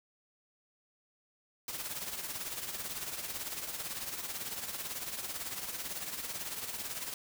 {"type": "noise with tremolo", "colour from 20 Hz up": "white", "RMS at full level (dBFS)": -37, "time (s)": [1.68, 7.14], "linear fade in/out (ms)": 2, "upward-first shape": "triangle", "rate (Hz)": 18, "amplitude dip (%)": 65, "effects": []}